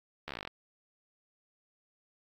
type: slowing click train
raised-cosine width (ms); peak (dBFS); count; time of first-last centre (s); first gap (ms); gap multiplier
0.3; -22; 12; 0.28-0.475; 13; 1.06
effects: AAC 64 kbps